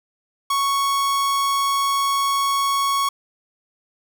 45% pulse tone, 1108.7 Hz, C#6, in tune, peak -18 dBFS, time 0.5-3.09 s, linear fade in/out 5 ms, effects none

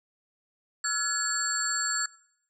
sine tone cluster, 1343 / 1440 / 1700 / 4417 / 7420 Hz, E6 / F#6 / G#6 / C#8 / A#8, +32 / -47 / +40 / -7 / -9 cents, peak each -34 / -37 / -31 / -34 / -29 dBFS, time 0.84-2.06 s, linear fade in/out 5 ms, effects noise-tail reverb RT60 0.7 s tail -22 dB re dry + tanh soft clip ceiling -16 dBFS

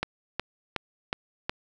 click train, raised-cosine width 0.3 ms, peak -11 dBFS, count 5, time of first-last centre 0.03-1.495 s, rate 2.73 Hz, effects none

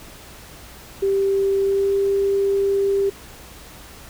sine tone with pitch glide, 392 to 395.4 Hz, G4 to G4, 0 to +15 cents, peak -16 dBFS, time 1.02-3.1 s, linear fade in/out 10 ms, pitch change +15 cents, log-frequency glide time 1.59-1.94 s, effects added 60 Hz sine -47 dBFS peak until 4.09 s + pink hiss -42 dBFS RMS until 4.09 s

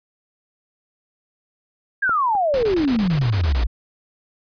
sine exponential sweep, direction down, 1661.2 to 51.91 Hz, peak -16 dBFS, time 2.02-3.67 s, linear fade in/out 10 ms
clicks, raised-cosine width 1 ms, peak -16 / -22 dBFS, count 2, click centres 2.094 / 2.352 s
pink noise bursts, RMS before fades -29 dBFS, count 10, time 2.54-3.637 s, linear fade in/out 0 ms, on 89 ms, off 23 ms
effects resampled to 11025 Hz

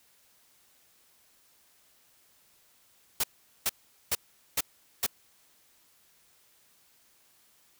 white noise bursts, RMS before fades -27 dBFS, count 5, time 3.2-5.065 s, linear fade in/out 5 ms, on 37 ms, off 420 ms, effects white hiss -64 dBFS RMS until 7.79 s

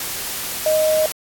sine tone in noise, 622.3 Hz, D#5, in tune, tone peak -14 dBFS, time 0.66-1.06 s, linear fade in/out 2 ms, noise white, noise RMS -26 dBFS, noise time 0-1.12 s, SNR +9 dB, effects AAC 64 kbps

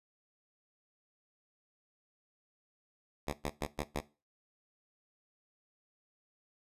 5% pulse tone bursts, 73.3 Hz, D2, 3 cents flat, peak -22 dBFS, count 5, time 3.27-4.005 s, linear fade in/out 10 ms, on 59 ms, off 110 ms, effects noise-tail reverb RT60 0.3 s tail -18 dB re dry + resampled to 32000 Hz

